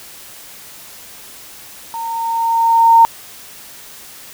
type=tone with level ramp; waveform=sine; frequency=917 Hz; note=A#5; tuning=29 cents flat; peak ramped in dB=-22 to -3 dBFS; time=1.94-3.05 s; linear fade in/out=0 ms; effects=white hiss -37 dBFS RMS until 4.33 s